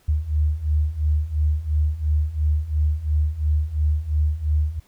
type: beating tone pair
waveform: sine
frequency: 74.1 / 77 Hz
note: D2 / D#2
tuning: +16 / -17 cents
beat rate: 2.9 Hz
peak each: -23 / -20 dBFS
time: 0.08-4.8 s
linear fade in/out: 10 ms
effects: pink hiss -59 dBFS RMS until 4.87 s